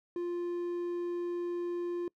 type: tone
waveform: triangle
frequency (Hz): 349.2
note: F4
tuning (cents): 0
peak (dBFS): -30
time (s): 0.16-2.08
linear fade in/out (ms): 2
effects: noise-tail reverb RT60 0.1 s tail -25 dB re dry